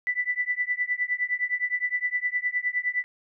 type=tone with tremolo; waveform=sine; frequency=1981 Hz; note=B6; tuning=5 cents sharp; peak=-20 dBFS; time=0.07-3.04 s; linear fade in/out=0 ms; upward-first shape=triangle; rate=9.7 Hz; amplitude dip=100%; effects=none